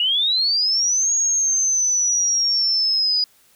sine linear two-way sweep, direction up then down, 2837 to 6645 to 4916 Hz, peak -16 dBFS, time 0-3.24 s, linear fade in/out 2 ms, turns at 1.13 s, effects white hiss -56 dBFS RMS until 3.55 s

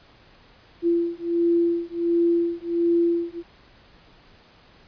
sine beating tone pair, 340 / 341.4 Hz, F4 / F4, -46 / -39 cents, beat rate 1.4 Hz, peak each -22 dBFS, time 0.82-3.43 s, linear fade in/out 50 ms, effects pink hiss -53 dBFS RMS until 4.87 s + resampled to 11025 Hz

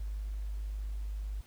sine tone, 51 Hz, G#1, 31 cents flat, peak -34 dBFS, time 0-1.41 s, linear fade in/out 5 ms, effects pink hiss -61 dBFS RMS until 1.46 s

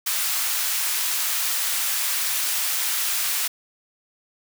white high-pass noise, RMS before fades -24 dBFS, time 0.06-3.48 s, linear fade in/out 10 ms, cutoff 1100 Hz, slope 12 dB/octave, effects none

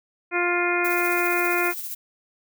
harmonic tone, 351.1 Hz, F4, 9 cents sharp, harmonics 1 / 2 / 3 / 4 / 5 / 6 / 7, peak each -25 / -29 / -31 / -27 / -32 / -28 / -27 dBFS, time 0.31-1.74 s, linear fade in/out 50 ms
violet noise with tremolo, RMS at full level -31 dBFS, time 0.84-1.95 s, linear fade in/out 10 ms, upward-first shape sine, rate 15 Hz, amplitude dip 40%
effects none

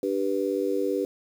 sine chord, G major, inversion second, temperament just, 294 / 392 / 490 Hz, D4 / G4 / B4, +2 / 0 / -14 cents, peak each -29 / -27 / -28 dBFS, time 0.03-1.05 s, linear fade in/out 2 ms, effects 8-bit

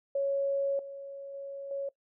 sine tone with level steps, 554.4 Hz, C#5, in tune, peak -26 / -39 / -37 / -31 dBFS, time 0.15-1.89 s, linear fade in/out 5 ms, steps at 0.79 / 1.34 / 1.71 s, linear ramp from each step 2 ms, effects noise-tail reverb RT60 0.1 s tail -20 dB re dry

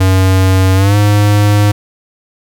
square tone with pitch glide, 94.3 to 103.43 Hz, F#2 to G#2, +33 to -7 cents, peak -7 dBFS, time 0-1.72 s, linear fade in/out 10 ms, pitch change +160 cents, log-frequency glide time 0.75-0.96 s, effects none

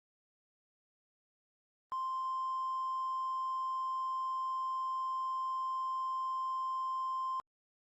sine tone with hard clipping, 1046 Hz, C6, 1 cent flat, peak -34 dBFS, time 1.92-7.4 s, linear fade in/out 0 ms, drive 1 dB, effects Opus 32 kbps

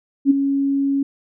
sine tone with ADSR envelope, 276.8 Hz, C#4, 2 cents flat, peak -7 dBFS, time 0.25-1.03 s, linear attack 54 ms, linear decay 14 ms, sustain -9 dB, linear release 5 ms, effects none

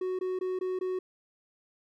triangle tone bursts, 370 Hz, F#4, in tune, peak -27 dBFS, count 5, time 0.01-0.99 s, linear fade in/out 5 ms, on 180 ms, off 20 ms, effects none

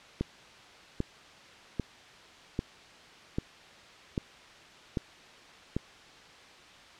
click train, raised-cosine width 3 ms, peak -16 dBFS, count 8, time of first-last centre 0.21-5.766 s, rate 1.26 Hz, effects white hiss -52 dBFS RMS until 6.99 s + low-pass 4000 Hz 12 dB/octave

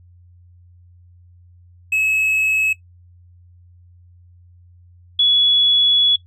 triangle / sine tone pair in turn, 2578 / 3389 Hz, E7 / G#7, -39 / +34 cents, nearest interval perfect fourth, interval 473 cents, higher second, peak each -14 / -11 dBFS, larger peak second, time 1.92-2.73 / 5.19-6.16 s, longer second, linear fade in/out 5 ms, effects noise-tail reverb RT60 0.1 s tail -17 dB re dry + added 88 Hz sine -45 dBFS peak until 6.26 s

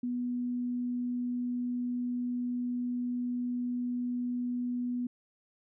sine tone, 245.3 Hz, B3, 12 cents flat, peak -30 dBFS, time 0.03-5.07 s, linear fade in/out 5 ms, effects none

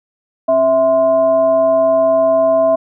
sine tone with frequency modulation, 655 Hz, E5, 11 cents flat, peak -9 dBFS, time 0.48-2.76 s, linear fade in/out 10 ms, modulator 386 Hz, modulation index 0.42, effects none

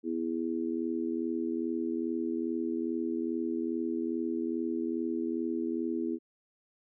harmonic tone, 82.41 Hz, E2, in tune, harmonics 3 / 4 / 5, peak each -34 / -32 / -38 dBFS, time 0.03-6.19 s, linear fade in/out 50 ms, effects none

